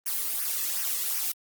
blue noise with flanger, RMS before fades -29 dBFS, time 0.06-1.32 s, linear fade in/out 5 ms, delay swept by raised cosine 0.25 to 1.35 ms, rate 2.7 Hz, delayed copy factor -0.7, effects Opus 24 kbps

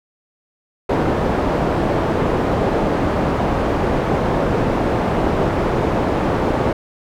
white low-pass noise, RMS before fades -18 dBFS, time 0.89-6.73 s, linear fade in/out 5 ms, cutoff 620 Hz, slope 12 dB/octave, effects none

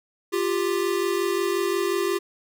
square tone pair together, 349.2 / 394.8 Hz, F4 / G4, 0 / +12 cents, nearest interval major second, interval 212 cents, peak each -26 / -25 dBFS, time 0.32-2.19 s, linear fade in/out 20 ms, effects none

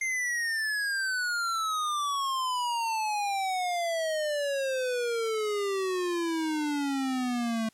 square exponential sweep, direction down, 2106 to 220 Hz, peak -28 dBFS, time 0.01-7.69 s, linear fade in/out 5 ms, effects white hiss -63 dBFS RMS until 7.73 s + low-pass 10000 Hz 12 dB/octave

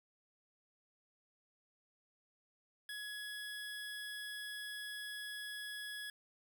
25% pulse tone, 1680 Hz, G#6, 19 cents sharp, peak -39 dBFS, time 2.89-6.1 s, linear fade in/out 2 ms, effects none

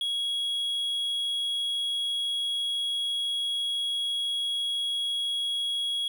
triangle tone, 3322 Hz, G#7, in tune, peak -25 dBFS, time 0.01-6.08 s, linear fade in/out 2 ms, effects 10-bit

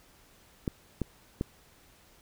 clicks, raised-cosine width 3 ms, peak -16 dBFS, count 3, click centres 0.678 / 1.017 / 1.411 s, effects pink hiss -60 dBFS RMS until 2.21 s

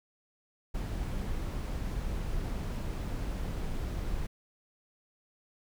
brown noise, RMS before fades -34 dBFS, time 0.74-4.27 s, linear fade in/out 10 ms, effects none

